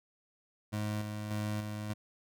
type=tone with tremolo; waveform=25% pulse; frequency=105.7 Hz; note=G#2; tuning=31 cents sharp; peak=-29 dBFS; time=0.72-1.94 s; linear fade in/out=20 ms; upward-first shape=square; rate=1.7 Hz; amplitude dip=40%; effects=none